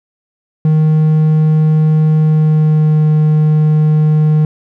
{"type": "tone with pitch glide", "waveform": "triangle", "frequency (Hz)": [155.56, 153.6], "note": ["D#3", "D#3"], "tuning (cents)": [0, -22], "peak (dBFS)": -5, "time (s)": [0.65, 4.45], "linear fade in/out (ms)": 2, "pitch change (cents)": -22, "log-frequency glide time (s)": [2.19, 3.08], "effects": []}